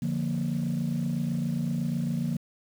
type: chord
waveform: sine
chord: Bb major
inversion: first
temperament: equal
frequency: 146.83 / 174.61 / 233.1 Hz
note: D3 / F3 / Bb3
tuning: 0 / 0 / 0 cents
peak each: -29 dBFS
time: 0.02-2.37 s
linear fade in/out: 5 ms
effects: tanh soft clip ceiling -21 dBFS + 8-bit